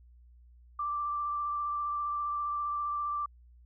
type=tone with vibrato; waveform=sine; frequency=1174.7 Hz; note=D6; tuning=in tune; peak=-30 dBFS; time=0.79-3.26 s; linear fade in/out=5 ms; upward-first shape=square; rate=15 Hz; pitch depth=10 cents each way; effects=added 60 Hz sine -54 dBFS peak until 3.65 s